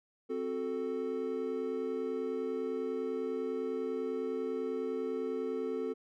triangle chord, F# diminished, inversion second, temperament equal, 261.6 / 370 / 440 Hz, C4 / F#4 / A4, 0 / 0 / 0 cents, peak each -37 / -37 / -33 dBFS, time 0.29-5.94 s, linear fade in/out 20 ms, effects none

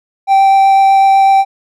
triangle tone with vibrato, 780 Hz, G5, 9 cents flat, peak -3 dBFS, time 0.27-1.45 s, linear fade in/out 50 ms, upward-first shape triangle, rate 8 Hz, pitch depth 8 cents each way, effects none

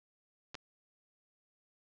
clicks, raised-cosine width 0.2 ms, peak -26 dBFS, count 2, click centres 0.545 / 0.552 s, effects resampled to 16000 Hz + 10-bit

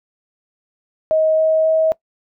sine tone with pitch steps, 631 / 634.7 / 638.3 Hz, D#5 / D#5 / D#5, +24 / +34 / +44 cents, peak -12 dBFS, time 1.11-1.92 s, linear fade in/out 0 ms, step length 270 ms, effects noise-tail reverb RT60 0.1 s tail -21 dB re dry

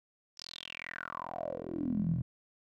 10% pulse tone with band-pass filter sweep, 42.45 Hz, F1, 48 cents flat, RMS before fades -37 dBFS, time 0.37-2.22 s, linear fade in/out 10 ms, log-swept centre 5500 to 130 Hz, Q 8.1, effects none

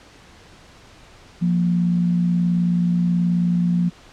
sine tone pair together, 175.2 / 233.9 Hz, F3 / A#3, +6 / +6 cents, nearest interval perfect fourth, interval 500 cents, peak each -16 / -27 dBFS, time 1.41-3.9 s, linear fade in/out 20 ms, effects pink hiss -47 dBFS RMS until 4.12 s + low-pass 6000 Hz 12 dB/octave

